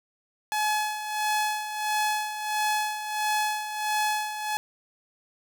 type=tone with tremolo; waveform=sawtooth; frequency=850 Hz; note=G#5; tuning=40 cents sharp; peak=-19 dBFS; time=0.52-4.57 s; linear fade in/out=0 ms; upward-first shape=sine; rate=1.5 Hz; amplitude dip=65%; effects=none